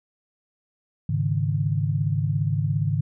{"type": "chord", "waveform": "sine", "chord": "Ab suspended fourth", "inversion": "none", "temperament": "just", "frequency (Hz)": [103.83, 138.43, 155.74], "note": ["Ab2", "Db3", "Eb3"], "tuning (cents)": [0, -2, 2], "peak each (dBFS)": -25, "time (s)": [1.09, 3.01], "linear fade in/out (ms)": 5, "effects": []}